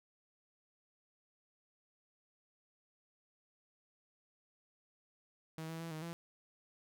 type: tone with pitch steps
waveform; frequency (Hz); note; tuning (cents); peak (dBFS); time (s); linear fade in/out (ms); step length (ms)
sawtooth; 160 / 163.2 / 166 / 156.6 / 168.6; D#3 / E3 / E3 / D#3 / E3; +49 / -17 / +12 / +11 / +39; -38; 5.58-6.13; 0; 110
effects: none